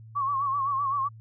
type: tone with vibrato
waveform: sine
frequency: 1108.7 Hz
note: C#6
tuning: in tune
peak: -24 dBFS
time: 0.15-1.09 s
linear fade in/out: 20 ms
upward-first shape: sine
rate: 7.8 Hz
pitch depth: 75 cents each way
effects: added 111 Hz sine -44 dBFS peak until 1.2 s